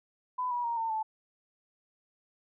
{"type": "tone with pitch steps", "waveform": "sine", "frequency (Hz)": [1002, 968.4, 936, 904.6, 874.3], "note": ["B5", "B5", "A#5", "A5", "A5"], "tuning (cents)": [25, -34, 7, 48, -11], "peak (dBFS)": -29, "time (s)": [0.38, 1.03], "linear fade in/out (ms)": 10, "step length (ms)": 130, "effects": []}